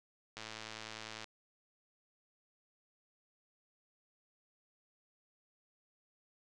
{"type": "click train", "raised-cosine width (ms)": 0.2, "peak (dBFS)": -27, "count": 97, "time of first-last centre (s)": [0.37, 1.243], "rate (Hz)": 110, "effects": ["resampled to 24000 Hz", "9-bit"]}